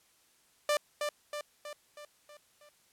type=tone with echo; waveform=sawtooth; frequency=592 Hz; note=D5; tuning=14 cents sharp; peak=-22 dBFS; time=0.69-0.77 s; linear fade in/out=2 ms; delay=320 ms; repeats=6; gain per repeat=-5 dB; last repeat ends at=2.69 s; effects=white hiss -67 dBFS RMS until 2.92 s + low-pass 12000 Hz 12 dB/octave